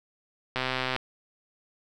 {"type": "click train", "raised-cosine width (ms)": 0.3, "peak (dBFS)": -12, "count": 53, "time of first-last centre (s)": [0.56, 0.963], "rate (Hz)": 129, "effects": []}